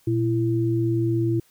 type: tone pair together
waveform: sine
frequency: 118.52 / 335 Hz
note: A#2 / E4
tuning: +29 / +28 cents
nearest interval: octave + tritone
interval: 1799 cents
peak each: -22 dBFS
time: 0.07-1.4 s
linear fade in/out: 5 ms
effects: white hiss -60 dBFS RMS until 1.5 s